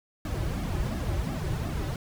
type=noise with flanger; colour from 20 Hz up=brown; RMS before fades=-30 dBFS; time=0.25-1.96 s; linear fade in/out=2 ms; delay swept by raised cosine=2 to 4.4 ms; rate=2.8 Hz; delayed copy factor=-0.95; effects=none